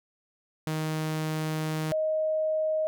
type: tone pair in turn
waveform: sawtooth / sine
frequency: 156.5 / 626 Hz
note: D#3 / D#5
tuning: +10 / +10 cents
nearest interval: 2 octaves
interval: 2400 cents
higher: second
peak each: -24 dBFS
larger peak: neither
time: 0.67-1.92 / 1.92-2.87 s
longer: first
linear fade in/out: 0 ms
effects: none